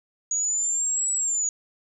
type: linear two-way sweep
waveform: sine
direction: up then down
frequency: 6710 to 7860 to 6710 Hz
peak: -22 dBFS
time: 0.31-1.49 s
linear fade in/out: 2 ms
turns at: 1.13 s
effects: none